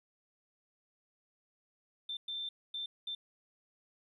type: tone bursts at uneven times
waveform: triangle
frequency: 3564 Hz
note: A7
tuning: 22 cents sharp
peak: -33 dBFS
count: 4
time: 2.09-2.17 / 2.28-2.49 / 2.74-2.86 / 3.07-3.15 s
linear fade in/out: 5 ms
effects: tanh soft clip ceiling -35 dBFS + resampled to 32000 Hz